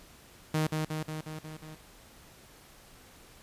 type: tone with echo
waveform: sawtooth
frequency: 155.7 Hz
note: D#3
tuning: 2 cents sharp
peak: -22 dBFS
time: 0.54-0.67 s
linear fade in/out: 5 ms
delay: 180 ms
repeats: 6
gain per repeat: -3 dB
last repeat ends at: 1.75 s
effects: pink hiss -55 dBFS RMS until 3.42 s + resampled to 32000 Hz